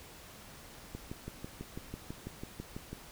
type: click train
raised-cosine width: 3 ms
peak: -27 dBFS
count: 13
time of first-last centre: 0.95-2.93 s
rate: 6.06 Hz
effects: pink hiss -52 dBFS RMS until 3.11 s